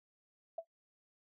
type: tone with exponential decay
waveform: sine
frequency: 661 Hz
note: E5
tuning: 5 cents sharp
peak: -34 dBFS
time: 0.58-0.65 s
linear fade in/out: 5 ms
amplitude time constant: 15 ms
effects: noise-tail reverb RT60 0.1 s tail -25 dB re dry